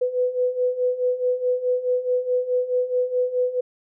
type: beating tone pair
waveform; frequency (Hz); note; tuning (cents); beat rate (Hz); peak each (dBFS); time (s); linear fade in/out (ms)
sine; 496.3 / 501; B4 / B4; +8 / +25; 4.7; -25 / -21; 0.01-3.61; 10
effects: none